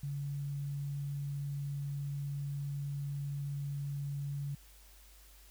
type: tone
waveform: sine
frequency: 141.7 Hz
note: C#3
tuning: 38 cents sharp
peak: -35 dBFS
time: 0.03-4.55 s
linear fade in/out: 5 ms
effects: added 50 Hz sine -57 dBFS peak until 5.5 s + white hiss -61 dBFS RMS until 5.5 s